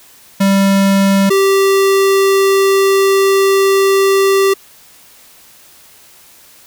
square tone pair in turn, 196 / 390.4 Hz, G3 / G4, 0 / -7 cents, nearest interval octave, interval 1193 cents, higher second, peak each -9 dBFS, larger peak neither, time 0.4-1.3 / 1.3-4.54 s, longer second, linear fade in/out 10 ms, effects white hiss -43 dBFS RMS until 6.66 s

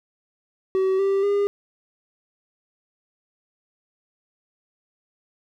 triangle tone with pitch steps, 380 / 392 / 404.5 Hz, F#4 / G4 / G#4, +46 / 0 / -46 cents, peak -16 dBFS, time 0.75-1.47 s, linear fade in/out 0 ms, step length 240 ms, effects none

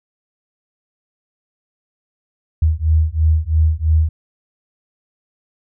sine beating tone pair, 77.6 / 80.6 Hz, D#2 / E2, -4 / -38 cents, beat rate 3 Hz, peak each -15 dBFS, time 2.62-4.09 s, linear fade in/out 5 ms, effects none

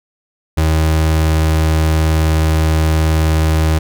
35% pulse tone, 79 Hz, D#2, 27 cents sharp, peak -9 dBFS, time 0.57-3.79 s, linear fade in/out 10 ms, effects none

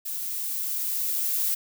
violet noise with level ramp, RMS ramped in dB -32 to -25 dBFS, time 0.05-1.55 s, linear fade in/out 10 ms, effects none

